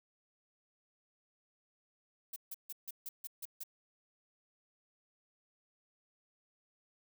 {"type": "noise bursts", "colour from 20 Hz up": "violet", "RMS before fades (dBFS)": -43, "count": 8, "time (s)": [2.33, 3.636], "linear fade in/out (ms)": 5, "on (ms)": 32, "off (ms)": 150, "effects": []}